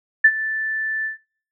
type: tone with ADSR envelope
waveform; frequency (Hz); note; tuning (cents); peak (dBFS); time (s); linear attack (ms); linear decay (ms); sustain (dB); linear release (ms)
sine; 1760; A6; 0; -6; 0.24-1.18; 8; 57; -15; 130
effects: noise-tail reverb RT60 0.5 s tail -22 dB re dry